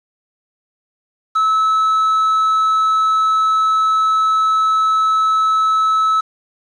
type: tone with quantisation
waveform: triangle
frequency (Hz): 1300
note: E6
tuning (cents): -24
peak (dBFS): -10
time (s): 1.35-6.21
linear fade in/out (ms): 10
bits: 6
effects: low-pass 6000 Hz 12 dB/octave